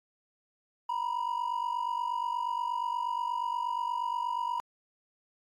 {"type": "ring-modulated tone", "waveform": "triangle", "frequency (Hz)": 965, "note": "B5", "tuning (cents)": -40, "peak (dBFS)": -24, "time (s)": [0.89, 4.6], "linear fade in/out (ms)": 0, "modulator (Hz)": 24.2, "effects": ["tanh soft clip ceiling -21 dBFS", "AAC 64 kbps"]}